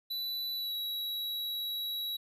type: tone with pitch glide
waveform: square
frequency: 3971 to 3887 Hz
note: B7 to B7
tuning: +9 to -28 cents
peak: -34 dBFS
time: 0.1-2.17 s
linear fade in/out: 10 ms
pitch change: -37 cents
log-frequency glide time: 0.54-0.77 s
effects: none